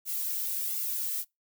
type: noise with flanger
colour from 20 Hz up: violet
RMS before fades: -32 dBFS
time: 0.05-1.25 s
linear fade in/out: 50 ms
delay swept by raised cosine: 1.4 to 2.26 ms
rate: 1.4 Hz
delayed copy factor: +0.6
effects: noise-tail reverb RT60 0.2 s tail -25 dB re dry